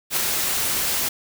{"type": "noise with ADSR envelope", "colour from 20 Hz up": "white", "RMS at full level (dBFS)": -20, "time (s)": [0.1, 1.09], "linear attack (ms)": 66, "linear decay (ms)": 10, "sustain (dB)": -3, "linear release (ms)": 8, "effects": []}